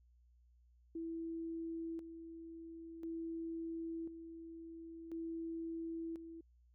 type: tone with tremolo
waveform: sine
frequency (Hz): 329.6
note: E4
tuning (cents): 0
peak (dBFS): -40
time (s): 0.95-6.41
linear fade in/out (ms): 5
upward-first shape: square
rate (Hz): 0.48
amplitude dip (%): 60
effects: added 60 Hz sine -65 dBFS peak until 6.74 s